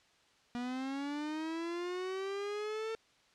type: linear sweep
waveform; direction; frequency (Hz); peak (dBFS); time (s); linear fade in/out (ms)
45% pulse; up; 239.9 to 450; -36; 0.55-2.95; 0
effects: white hiss -67 dBFS RMS until 3.34 s + low-pass 5000 Hz 12 dB/octave